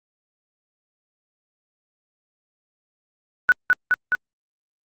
sine tone with echo, 1480 Hz, F#6, in tune, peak -10 dBFS, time 3.49-3.52 s, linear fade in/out 0 ms, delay 210 ms, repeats 3, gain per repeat -2 dB, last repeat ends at 4.15 s, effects Opus 48 kbps

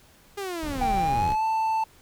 sawtooth linear sweep, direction down, 410.7 to 58.27 Hz, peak -26 dBFS, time 0.37-1.33 s, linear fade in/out 10 ms
brown noise, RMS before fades -33 dBFS, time 0.62-1.36 s, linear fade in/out 20 ms
triangle tone with pitch glide, 784 to 885.1 Hz, G5 to A5, 0 to +10 cents, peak -20 dBFS, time 0.81-1.84 s, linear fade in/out 5 ms, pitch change +210 cents, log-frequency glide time 0.98-1.44 s
effects pink hiss -56 dBFS RMS until 2.01 s

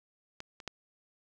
clicks, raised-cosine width 0.2 ms, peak -24 / -30 / -19 dBFS, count 3, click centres 0.404 / 0.602 / 0.677 s, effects none

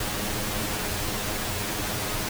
pink noise with comb filter, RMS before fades -29 dBFS, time 0-2.29 s, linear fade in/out 5 ms, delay 9.6 ms, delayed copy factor +0.75, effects none

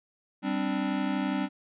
square chord, G suspended fourth, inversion none, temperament equal, 196 / 261.6 / 293.7 Hz, G3 / C4 / D4, 0 / 0 / 0 cents, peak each -32 dBFS, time 0.42-1.49 s, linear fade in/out 50 ms, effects resampled to 8000 Hz

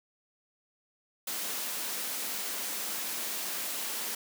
white high-pass noise, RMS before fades -35 dBFS, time 1.27-4.15 s, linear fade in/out 5 ms, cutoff 180 Hz, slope 48 dB/octave, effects none

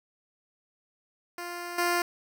10% pulse tone with level steps, 349.2 Hz, F4, in tune, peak -27 / -16 dBFS, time 1.38-2.02 s, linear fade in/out 2 ms, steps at 1.78 s, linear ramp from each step 5 ms, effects none

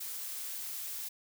blue noise, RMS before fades -40 dBFS, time 0-1.09 s, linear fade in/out 10 ms, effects none

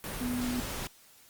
sine tone in noise, 246.7 Hz, B3, 2 cents flat, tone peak -30 dBFS, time 0.21-0.6 s, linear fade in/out 0 ms, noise pink, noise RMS -37 dBFS, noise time 0.04-0.87 s, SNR +4 dB, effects white hiss -58 dBFS RMS until 1.29 s + Opus 32 kbps

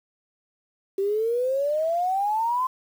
sine exponential sweep, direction up, 385 to 1046.5 Hz, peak -21 dBFS, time 0.98-2.67 s, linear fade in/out 5 ms, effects 8-bit

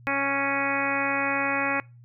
harmonic tone, 277.2 Hz, C#4, in tune, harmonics 1 / 2 / 3 / 4 / 5 / 6 / 7 / 8 / 9, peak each -32 / -32 / -32 / -32 / -32 / -32 / -32 / -32 / -32 dBFS, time 0.07-1.8 s, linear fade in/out 0 ms, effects noise-tail reverb RT60 0.3 s tail -25 dB re dry + added 120 Hz sine -47 dBFS peak until 2.04 s

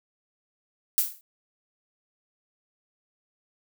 violet noise with exponential decay, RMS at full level -19 dBFS, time 0.98-1.21 s, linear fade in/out 0 ms, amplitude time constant 49 ms, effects none

